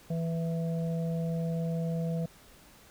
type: harmonic tone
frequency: 165.4 Hz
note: E3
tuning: 6 cents sharp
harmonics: 1 / 3 / 4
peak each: -29 / -39 / -41 dBFS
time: 0.1-2.26 s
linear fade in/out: 5 ms
effects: pink hiss -56 dBFS RMS until 2.9 s